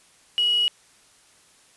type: tone with quantisation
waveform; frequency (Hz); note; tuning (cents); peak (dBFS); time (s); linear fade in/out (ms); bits
sine; 2912; F#7; -28; -18; 0.38-0.68; 0; 6
effects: white hiss -56 dBFS RMS until 1.76 s + resampled to 24000 Hz